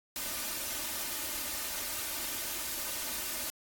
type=noise with comb filter; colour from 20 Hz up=white; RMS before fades=-36 dBFS; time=0.16-3.5 s; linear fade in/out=0 ms; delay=3.3 ms; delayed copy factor=+0.7; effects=AAC 64 kbps